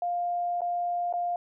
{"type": "tone with dropouts", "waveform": "sine", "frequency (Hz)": 702, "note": "F5", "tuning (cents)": 9, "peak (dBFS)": -26, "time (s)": [0.02, 1.36], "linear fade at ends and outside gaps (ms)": 2, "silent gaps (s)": [[0.608, 0.617], [1.127, 1.137]], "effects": []}